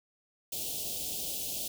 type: band-stop noise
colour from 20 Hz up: white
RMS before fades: -36 dBFS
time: 0.52-1.68 s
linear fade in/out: 5 ms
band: 740 to 2800 Hz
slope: 48 dB/octave
effects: none